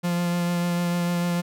45% pulse tone with vibrato, 174.1 Hz, F3, 5 cents flat, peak -22 dBFS, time 0.03-1.42 s, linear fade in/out 20 ms, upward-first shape sine, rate 6.7 Hz, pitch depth 13 cents each way, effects none

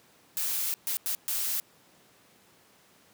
blue noise bursts at uneven times, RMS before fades -30 dBFS, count 4, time 0.37-0.74 / 0.87-0.97 / 1.06-1.15 / 1.28-1.6 s, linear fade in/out 0 ms, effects pink hiss -60 dBFS RMS until 3.13 s + high-pass 150 Hz 12 dB/octave

